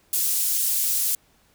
pink high-pass noise, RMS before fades -23 dBFS, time 0.13-1.15 s, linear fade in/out 2 ms, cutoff 9100 Hz, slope 12 dB/octave, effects pink hiss -61 dBFS RMS until 1.54 s

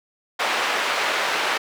white band-pass noise, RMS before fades -23 dBFS, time 0.39-1.58 s, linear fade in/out 10 ms, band 490 to 2300 Hz, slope 12 dB/octave, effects none

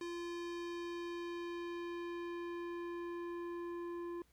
square tone with low-pass filter sweep, 345.1 Hz, F4, 21 cents flat, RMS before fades -43 dBFS, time 0.01-4.22 s, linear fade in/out 2 ms, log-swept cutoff 6600 to 1100 Hz, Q 0.82, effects added 60 Hz sine -70 dBFS peak until 4.32 s + pink hiss -73 dBFS RMS until 4.32 s

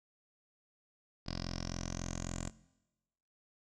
10% pulse tone with low-pass filter sweep, 43.65 Hz, F1, in tune, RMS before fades -40 dBFS, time 1.26-2.5 s, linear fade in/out 10 ms, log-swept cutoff 4900 to 7400 Hz, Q 8.8, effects noise-tail reverb RT60 1.0 s tail -20 dB re dry

